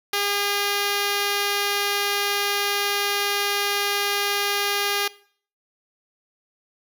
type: tone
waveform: 5% pulse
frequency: 405.5 Hz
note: G#4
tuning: 41 cents flat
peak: -10 dBFS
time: 0.13-5.08 s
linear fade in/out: 5 ms
effects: noise-tail reverb RT60 0.5 s tail -20 dB re dry